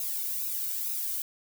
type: noise with flanger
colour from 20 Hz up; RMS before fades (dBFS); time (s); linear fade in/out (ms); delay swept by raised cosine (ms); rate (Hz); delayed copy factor
violet; -32; 0-1.22; 2; 0.77 to 1.38; 2.2; +0.7
effects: none